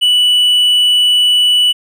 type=tone; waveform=triangle; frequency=2960 Hz; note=F#7; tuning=in tune; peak=-6 dBFS; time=0.01-1.73 s; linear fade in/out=20 ms; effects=none